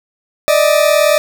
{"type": "tone pair together", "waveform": "40% pulse", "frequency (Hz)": [591.9, 631], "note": ["D5", "D#5"], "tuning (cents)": [13, 24], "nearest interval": "minor second", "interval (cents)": 111, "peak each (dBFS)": [-10, -12], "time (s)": [0.48, 1.18], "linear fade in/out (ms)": 0, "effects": []}